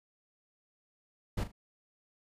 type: noise with echo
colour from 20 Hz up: brown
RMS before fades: -32 dBFS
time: 1.37-1.44 s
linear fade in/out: 10 ms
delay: 39 ms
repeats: 2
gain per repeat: -11 dB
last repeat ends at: 1.518 s
effects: resampled to 32000 Hz